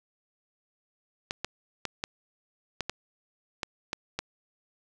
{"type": "clicks", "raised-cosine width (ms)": 0.2, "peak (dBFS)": -13, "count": 9, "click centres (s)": [1.309, 1.446, 1.853, 2.039, 2.807, 2.896, 3.632, 3.931, 4.19], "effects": []}